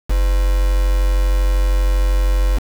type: tone with quantisation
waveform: sine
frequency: 46.38 Hz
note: F#1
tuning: 5 cents sharp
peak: -12 dBFS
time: 0.09-2.59 s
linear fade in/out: 20 ms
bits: 4
effects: none